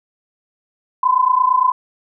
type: tone pair together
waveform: sine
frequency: 1004.2 / 1033 Hz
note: B5 / C6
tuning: +29 / -22 cents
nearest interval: unison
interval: 49 cents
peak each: -14 / -15 dBFS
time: 1.03-1.72 s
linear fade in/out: 5 ms
effects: none